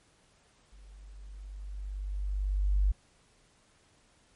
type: tone with level ramp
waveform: sine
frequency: 49 Hz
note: G1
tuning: in tune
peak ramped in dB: -50 to -21 dBFS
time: 0.72-2.92 s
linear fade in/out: 10 ms
effects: pink hiss -65 dBFS RMS until 4.35 s + MP3 48 kbps